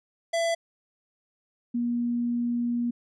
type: tone pair in turn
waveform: square / sine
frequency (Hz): 669 / 239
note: E5 / A#3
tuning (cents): +25 / +43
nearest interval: octave + tritone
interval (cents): 1782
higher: first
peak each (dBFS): -24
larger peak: neither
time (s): 0.33-0.55 / 1.74-2.91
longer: second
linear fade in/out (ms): 10
effects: resampled to 22050 Hz